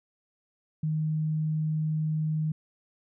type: tone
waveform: sine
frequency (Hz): 155.56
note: D#3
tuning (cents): 0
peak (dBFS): -25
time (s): 0.83-2.52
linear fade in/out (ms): 5
effects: none